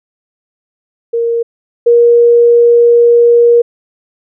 sine tone pair in turn, 465.9 / 473.2 Hz, A#4 / A#4, -1 / +26 cents, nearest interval unison, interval 27 cents, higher second, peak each -10 / -3 dBFS, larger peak second, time 1.13-1.43 / 1.86-3.62 s, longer second, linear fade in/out 10 ms, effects none

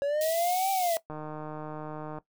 triangle linear two-way sweep, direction up then down, 555 to 784 to 645 Hz, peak -23 dBFS, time 0.02-0.97 s, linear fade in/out 0 ms, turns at 0.71 s
white high-pass noise, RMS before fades -36 dBFS, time 0.21-0.97 s, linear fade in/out 2 ms, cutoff 2600 Hz, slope 48 dB/octave
click train, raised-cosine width 1 ms, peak -25 dBFS, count 167, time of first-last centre 1.1-2.185 s, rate 153 Hz
effects noise-tail reverb RT60 0.1 s tail -17 dB re dry

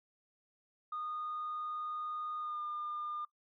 sine tone with pitch glide, 1229 to 1205.8 Hz, D#6 to D6, -22 to +45 cents, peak -36 dBFS, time 0.92-3.25 s, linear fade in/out 5 ms, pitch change -33 cents, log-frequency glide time 2.39-2.61 s, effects noise-tail reverb RT60 0.1 s tail -20 dB re dry + tanh soft clip ceiling -33 dBFS

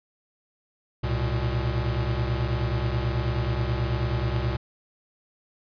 square tone cluster, 66 / 114 / 123.3 Hz, C2 / A#2 / B2, +16 / -38 / -2 cents, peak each -29 dBFS, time 1.03-4.57 s, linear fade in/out 10 ms, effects resampled to 11025 Hz

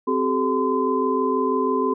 sine tone cluster, 261.1 / 383.2 / 429.4 / 1025 Hz, C4 / G4 / A4 / C6, -3 / -39 / -42 / -36 cents, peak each -24 dBFS, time 0.07-1.94 s, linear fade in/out 10 ms, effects none

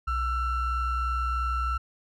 triangle ring-modulated tone, 698.5 Hz, F5, in tune, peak -20 dBFS, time 0.07-1.78 s, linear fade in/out 10 ms, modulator 637 Hz, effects none

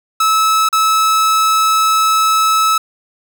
45% pulse tone with dropouts, 1300 Hz, E6, 24 cents flat, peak -10 dBFS, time 0.2-2.78 s, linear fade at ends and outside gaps 5 ms, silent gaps 0.689-0.727 s, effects none

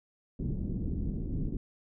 pink low-pass noise, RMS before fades -33 dBFS, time 0.39-1.57 s, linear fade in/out 2 ms, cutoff 300 Hz, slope 24 dB/octave, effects none

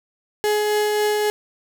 35% pulse tone with tremolo, 420.7 Hz, G#4, 22 cents sharp, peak -15 dBFS, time 0.44-1.3 s, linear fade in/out 0 ms, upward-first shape triangle, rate 3.7 Hz, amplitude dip 25%, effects none

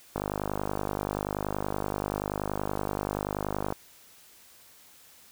click train, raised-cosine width 1 ms, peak -15 dBFS, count 181, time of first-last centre 0.16-3.724 s, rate 50.5 Hz, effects white hiss -55 dBFS RMS until 5.31 s

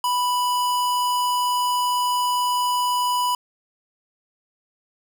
square tone, 987.8 Hz, B5, in tune, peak -20 dBFS, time 0.04-3.35 s, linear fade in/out 2 ms, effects none

